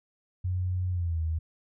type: tone with pitch glide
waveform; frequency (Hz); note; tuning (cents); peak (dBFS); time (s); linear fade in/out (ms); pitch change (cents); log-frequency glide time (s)
sine; 91.2 to 80.32; F#2 to E2; -24 to -44; -26; 0.44-1.39; 10; -220; 0.9-1.21
effects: none